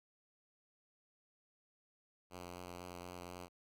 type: tone with vibrato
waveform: 5% pulse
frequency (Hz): 88.9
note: F2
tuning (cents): +31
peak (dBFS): -36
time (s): 2.3-3.49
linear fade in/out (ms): 50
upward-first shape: triangle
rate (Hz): 4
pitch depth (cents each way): 22
effects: none